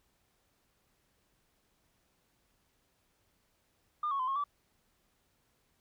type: tone with pitch steps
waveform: sine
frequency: 1207 / 1104 / 1024 / 1084 / 1155 Hz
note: D6 / C#6 / C6 / C#6 / D6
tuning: +47 / -7 / -38 / -39 / -29 cents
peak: -29 dBFS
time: 4.03-4.44 s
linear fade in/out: 5 ms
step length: 82 ms
effects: tanh soft clip ceiling -26 dBFS + pink hiss -74 dBFS RMS until 5.8 s